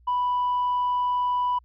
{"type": "tone with hard clipping", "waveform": "triangle", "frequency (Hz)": 987.8, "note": "B5", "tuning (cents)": 0, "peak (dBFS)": -21, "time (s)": [0.07, 1.59], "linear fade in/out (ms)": 10, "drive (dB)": 2, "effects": ["added 60 Hz sine -53 dBFS peak until 1.64 s", "resampled to 11025 Hz"]}